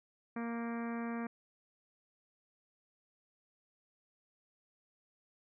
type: harmonic tone with a mistuned harmonic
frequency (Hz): 233.1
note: A#3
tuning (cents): 0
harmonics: 1 / 2 / 3 / 4 / 5 / 6 / 7 / 8 / 9 / 10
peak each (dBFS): -37 / -46 / -48 / -51 / -49 / -54 / -52 / -54 / -58 / -56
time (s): 0.36-1.27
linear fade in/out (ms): 5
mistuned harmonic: 7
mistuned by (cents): -18
effects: none